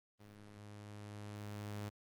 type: tone with level ramp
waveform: sawtooth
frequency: 103.83 Hz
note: G#2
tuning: in tune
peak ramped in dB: -51 to -37 dBFS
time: 0.19-1.9 s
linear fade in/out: 20 ms
effects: Opus 24 kbps